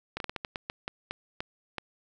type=slowing click train; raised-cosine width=0.3 ms; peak=-17 dBFS; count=12; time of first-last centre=0.17-1.783 s; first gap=32 ms; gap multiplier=1.28; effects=none